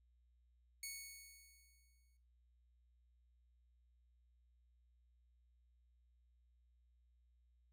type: tone with exponential decay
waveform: 10% pulse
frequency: 2217 Hz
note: C#7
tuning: in tune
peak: -35 dBFS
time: 0.83-2.17 s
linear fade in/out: 2 ms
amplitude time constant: 290 ms
effects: noise-tail reverb RT60 0.5 s tail -17 dB re dry + added 60 Hz sine -70 dBFS peak until 7.72 s